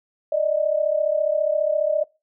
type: tone pair together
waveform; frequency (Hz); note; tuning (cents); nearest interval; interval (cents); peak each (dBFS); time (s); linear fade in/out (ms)
sine; 590.3 / 625; D5 / D#5; +9 / +8; minor second; 99; -21; 0.32-2.04; 5
effects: noise-tail reverb RT60 0.3 s tail -25 dB re dry